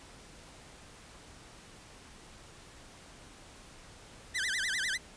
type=tone with vibrato; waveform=sawtooth; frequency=1755 Hz; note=A6; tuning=5 cents flat; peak=-27 dBFS; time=4.34-4.98 s; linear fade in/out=20 ms; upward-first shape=sine; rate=10 Hz; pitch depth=260 cents each way; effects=pink hiss -53 dBFS RMS until 5.16 s + resampled to 22050 Hz